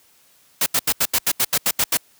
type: noise bursts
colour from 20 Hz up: white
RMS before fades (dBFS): -18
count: 11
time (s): 0.61-1.972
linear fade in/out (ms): 5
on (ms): 52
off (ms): 79
effects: white hiss -56 dBFS RMS until 2.19 s + high-pass 60 Hz 12 dB/octave